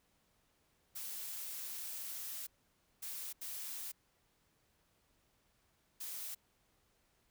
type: noise bursts at uneven times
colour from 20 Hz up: blue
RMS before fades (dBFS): -44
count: 4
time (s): 0.95-2.47 / 3.02-3.33 / 3.41-3.92 / 6-6.35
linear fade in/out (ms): 10
effects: pink hiss -75 dBFS RMS until 7.3 s